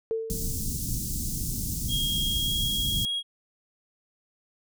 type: tone with exponential decay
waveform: sine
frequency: 448.2 Hz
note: A4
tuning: 32 cents sharp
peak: -23 dBFS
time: 0.11-0.76 s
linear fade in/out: 0 ms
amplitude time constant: 140 ms
type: band-stop noise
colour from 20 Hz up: pink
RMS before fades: -30 dBFS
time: 0.3-3.05 s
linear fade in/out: 0 ms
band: 240 to 5800 Hz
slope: 24 dB/octave
type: tone with pitch glide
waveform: triangle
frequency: 3263 to 3293 Hz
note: G#7 to G#7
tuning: -31 to -15 cents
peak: -25 dBFS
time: 1.88-3.23 s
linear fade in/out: 50 ms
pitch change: +16 cents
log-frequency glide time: 2.31-2.54 s
effects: none